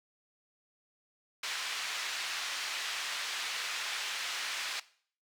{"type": "band-pass noise", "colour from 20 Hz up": "pink", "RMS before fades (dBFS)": -37, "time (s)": [1.43, 4.8], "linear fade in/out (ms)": 5, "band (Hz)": [1700, 5200], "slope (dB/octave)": 12, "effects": ["noise-tail reverb RT60 0.5 s tail -18 dB re dry"]}